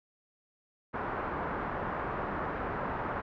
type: low-pass noise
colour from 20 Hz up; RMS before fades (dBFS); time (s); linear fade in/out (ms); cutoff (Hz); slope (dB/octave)
white; -35; 0.93-3.22; 20; 1400; 24
effects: none